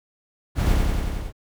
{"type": "noise with echo", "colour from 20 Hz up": "brown", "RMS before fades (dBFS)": -20, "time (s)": [0.55, 0.78], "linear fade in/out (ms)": 50, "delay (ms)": 91, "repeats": 6, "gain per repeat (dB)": -2, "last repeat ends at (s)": 1.326, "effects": []}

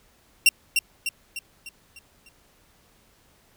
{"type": "tone with echo", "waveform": "sawtooth", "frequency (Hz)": 2750, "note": "F7", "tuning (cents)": -27, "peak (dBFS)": -9, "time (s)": [0.46, 0.49], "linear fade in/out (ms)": 2, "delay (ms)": 300, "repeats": 6, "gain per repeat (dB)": -6, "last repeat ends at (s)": 2.29, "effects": ["pink hiss -60 dBFS RMS until 3.56 s"]}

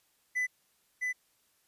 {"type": "tone with echo", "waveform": "triangle", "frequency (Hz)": 2000, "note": "B6", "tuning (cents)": 21, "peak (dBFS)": -26, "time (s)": [0.35, 0.47], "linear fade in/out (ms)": 20, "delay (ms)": 660, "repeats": 1, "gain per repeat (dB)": -2, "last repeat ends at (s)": 1.13, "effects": ["white hiss -71 dBFS RMS until 1.67 s", "resampled to 32000 Hz"]}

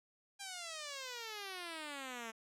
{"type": "exponential sweep", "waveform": "5% pulse", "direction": "down", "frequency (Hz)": [807, 220], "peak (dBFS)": -32, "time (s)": [0.39, 2.32], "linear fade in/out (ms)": 20, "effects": ["low-pass 11000 Hz 12 dB/octave"]}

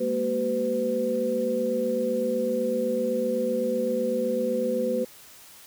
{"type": "tone cluster", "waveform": "sine", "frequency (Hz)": [206.7, 234.6, 381.3, 505], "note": ["G#3", "A#3", "G4", "B4"], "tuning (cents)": [-8, 11, -48, 39], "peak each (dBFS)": [-34, -29, -32, -25], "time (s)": [0, 5.05], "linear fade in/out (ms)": 10, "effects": ["white hiss -49 dBFS RMS until 5.66 s"]}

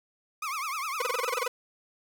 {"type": "tone with vibrato", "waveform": "30% pulse", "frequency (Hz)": 1174.7, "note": "D6", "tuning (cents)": 0, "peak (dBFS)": -28, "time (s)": [0.42, 1.47], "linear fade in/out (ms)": 5, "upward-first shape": "triangle", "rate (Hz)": 9.8, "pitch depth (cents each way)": 220}
{"type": "tone bursts", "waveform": "sawtooth", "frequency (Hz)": 494.9, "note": "B4", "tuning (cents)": 4, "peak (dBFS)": -22, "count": 11, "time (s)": [1, 1.48], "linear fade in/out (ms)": 5, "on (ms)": 20, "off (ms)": 26}
{"effects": []}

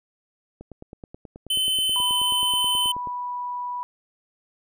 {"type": "click train", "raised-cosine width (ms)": 2, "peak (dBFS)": -26, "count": 24, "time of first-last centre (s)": [0.61, 3.073], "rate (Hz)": 9.34}
{"type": "tone", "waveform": "square", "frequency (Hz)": 3053, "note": "G7", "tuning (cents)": -46, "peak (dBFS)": -21, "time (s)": [1.5, 2.92], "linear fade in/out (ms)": 5}
{"type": "tone with pitch glide", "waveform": "sine", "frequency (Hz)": [987, 981.3], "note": ["B5", "B5"], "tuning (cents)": [-1, -11], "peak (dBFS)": -27, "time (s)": [1.96, 3.83], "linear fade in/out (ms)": 0, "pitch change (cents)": -10, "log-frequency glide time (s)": [2.57, 3.38]}
{"effects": []}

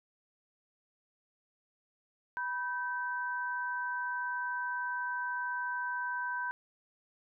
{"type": "tone pair together", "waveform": "sine", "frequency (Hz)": [980.8, 1547], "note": ["B5", "G6"], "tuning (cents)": [-12, -23], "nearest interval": "minor sixth", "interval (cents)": 789, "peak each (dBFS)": [-36, -35], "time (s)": [2.37, 6.51], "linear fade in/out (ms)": 0, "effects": []}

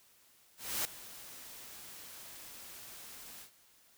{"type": "noise with ADSR envelope", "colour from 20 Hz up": "white", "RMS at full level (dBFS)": -33, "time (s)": [0.57, 3.51], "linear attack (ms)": 280, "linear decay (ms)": 3, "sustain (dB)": -17, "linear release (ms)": 100, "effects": ["white hiss -65 dBFS RMS until 3.97 s"]}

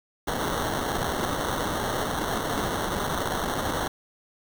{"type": "noise with sample-and-hold", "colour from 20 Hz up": "white", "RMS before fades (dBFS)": -28, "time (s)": [0.27, 3.88], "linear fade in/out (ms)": 5, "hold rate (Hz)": 2450, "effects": []}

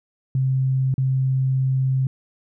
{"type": "tone with dropouts", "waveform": "sine", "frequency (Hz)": 131.9, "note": "C3", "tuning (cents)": 14, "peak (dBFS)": -17, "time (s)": [0.35, 2.07], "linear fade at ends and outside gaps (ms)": 2, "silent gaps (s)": [0.941, 0.98], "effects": []}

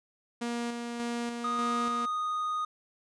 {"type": "tone with tremolo", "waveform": "sawtooth", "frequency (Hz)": 237, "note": "A#3", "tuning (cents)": 29, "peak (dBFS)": -27, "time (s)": [0.41, 2.06], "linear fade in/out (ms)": 10, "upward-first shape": "square", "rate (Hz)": 1.7, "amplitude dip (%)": 35}
{"type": "tone", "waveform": "triangle", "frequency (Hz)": 1239, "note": "D#6", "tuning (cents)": -8, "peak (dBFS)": -27, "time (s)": [1.44, 2.65], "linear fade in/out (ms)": 5}
{"effects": ["resampled to 22050 Hz"]}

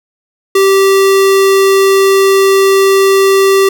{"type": "tone", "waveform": "square", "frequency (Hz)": 389.3, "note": "G4", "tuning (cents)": -12, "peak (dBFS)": -6, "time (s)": [0.55, 3.69], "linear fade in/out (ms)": 5, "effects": []}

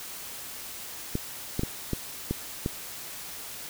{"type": "clicks", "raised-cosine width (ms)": 3, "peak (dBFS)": -14, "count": 6, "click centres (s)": [1.154, 1.594, 1.634, 1.933, 2.31, 2.661], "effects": ["white hiss -40 dBFS RMS until 3.69 s"]}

